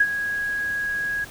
sine tone with ADSR envelope, 1655 Hz, G#6, 6 cents flat, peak -12 dBFS, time 0-1.25 s, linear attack 6 ms, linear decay 51 ms, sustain -11 dB, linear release 14 ms, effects pink hiss -42 dBFS RMS until 1.3 s

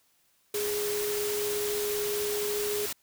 sine tone in noise, 415.3 Hz, G#4, in tune, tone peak -29 dBFS, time 0.54-2.86 s, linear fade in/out 5 ms, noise white, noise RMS -34 dBFS, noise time 0.54-2.93 s, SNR +2 dB, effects white hiss -68 dBFS RMS until 3.02 s

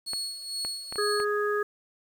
35% pulse tone with tremolo, 4352 Hz, C#8, 33 cents flat, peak -28 dBFS, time 0.06-1.25 s, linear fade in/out 20 ms, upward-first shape sine, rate 2.2 Hz, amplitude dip 65%
clicks, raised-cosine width 0.5 ms, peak -22 dBFS, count 5, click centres 0.134 / 0.649 / 0.925 / 0.958 / 1.201 s
harmonic tone, 415.3 Hz, G#4, in tune, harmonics 1 / 3 / 4, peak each -26 / -31 / -32 dBFS, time 0.98-1.63 s, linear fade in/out 5 ms
effects 9-bit

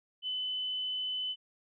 sine tone, 3018 Hz, F#7, 34 cents sharp, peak -32 dBFS, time 0.22-1.36 s, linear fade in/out 50 ms, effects none

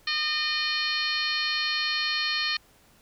harmonic tone with a mistuned harmonic, 610 Hz, D#5, 34 cents flat, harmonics 2 / 3 / 4 / 5 / 6 / 7 / 8 / 9, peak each -36 / -31 / -32 / -33 / -37 / -29 / -38 / -41 dBFS, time 0.07-2.57 s, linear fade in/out 5 ms, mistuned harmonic 8, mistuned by -31 cents, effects pink hiss -59 dBFS RMS until 3.01 s

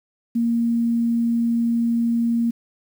sine tone, 233.1 Hz, A#3, in tune, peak -17 dBFS, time 0.35-2.51 s, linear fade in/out 10 ms, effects 8-bit

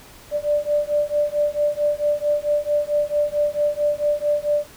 sine beating tone pair, 587.3 / 591.8 Hz, D5 / D5, 0 / +13 cents, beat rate 4.5 Hz, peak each -21 dBFS, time 0.31-4.67 s, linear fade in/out 50 ms, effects pink hiss -45 dBFS RMS until 4.76 s

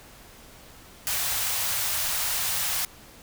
white band-stop noise, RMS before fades -27 dBFS, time 1.07-2.85 s, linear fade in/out 0 ms, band 130 to 600 Hz, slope 24 dB/octave, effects pink hiss -49 dBFS RMS until 3.22 s

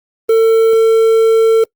triangle tone with quantisation, 450 Hz, A4, 39 cents sharp, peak -4 dBFS, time 0.29-1.64 s, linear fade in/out 5 ms, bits 5, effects noise-tail reverb RT60 0.1 s tail -25 dB re dry + Opus 24 kbps

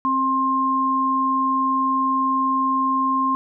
sine tone pair together, 265.2 / 1060 Hz, C4 / C6, +23 / +22 cents, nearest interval 2 octaves, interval 2399 cents, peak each -24 / -18 dBFS, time 0.05-3.35 s, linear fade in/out 0 ms, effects none

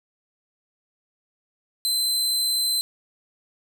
sawtooth tone, 4068 Hz, C8, 50 cents flat, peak -18 dBFS, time 1.85-2.81 s, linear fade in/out 0 ms, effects none

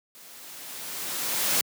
white noise with level ramp, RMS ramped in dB -49 to -23 dBFS, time 0.15-1.61 s, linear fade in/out 0 ms, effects high-pass 150 Hz 12 dB/octave

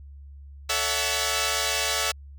5% pulse chord, F# minor seventh, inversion first, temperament equal with one note detuned, 440 / 567 / 659.3 / 740 Hz, A4 / C#5 / E5 / F#5, 0 / +39 / 0 / 0 cents, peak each -19 / -17 / -17 / -19 dBFS, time 0.69-2.12 s, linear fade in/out 10 ms, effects added 70 Hz sine -41 dBFS peak until 2.38 s

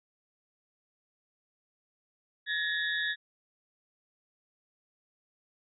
sine tone cluster, 1698 / 1863 / 3456 / 3736 Hz, G#6 / A#6 / A7 / A#7, +38 / -2 / -32 / +3 cents, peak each -31 / -35 / -38 / -37 dBFS, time 2.46-3.16 s, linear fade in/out 50 ms, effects none

